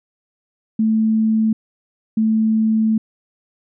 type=tone pair in turn; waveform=sine; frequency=220 / 220 Hz; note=A3 / A3; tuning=0 / 0 cents; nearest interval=unison; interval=0 cents; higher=neither; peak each=-13 dBFS; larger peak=neither; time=0.79-1.53 / 2.17-2.98 s; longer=second; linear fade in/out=5 ms; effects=none